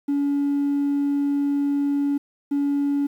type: tone pair in turn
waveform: triangle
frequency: 283.8 / 283.8 Hz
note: C#4 / C#4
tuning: +41 / +41 cents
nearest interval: unison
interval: 0 cents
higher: neither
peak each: -16 dBFS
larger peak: neither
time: 0.08-2.18 / 2.51-3.07 s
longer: first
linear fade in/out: 10 ms
effects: tanh soft clip ceiling -15 dBFS + 9-bit